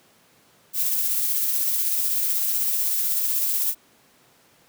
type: noise with tremolo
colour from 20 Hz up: violet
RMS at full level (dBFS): -22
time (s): 0.73-3.75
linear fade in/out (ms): 50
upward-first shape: sine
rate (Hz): 16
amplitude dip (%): 25
effects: pink hiss -57 dBFS RMS until 4.68 s + high-pass 150 Hz 12 dB/octave